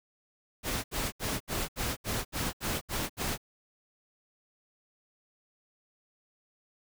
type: noise bursts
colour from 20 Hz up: pink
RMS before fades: -32 dBFS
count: 10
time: 0.63-3.378 s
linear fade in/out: 50 ms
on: 210 ms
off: 72 ms
effects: none